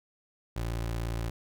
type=tone; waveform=25% pulse; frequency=57.1 Hz; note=A#1; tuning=35 cents flat; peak=-27 dBFS; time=0.56-1.3 s; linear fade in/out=5 ms; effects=none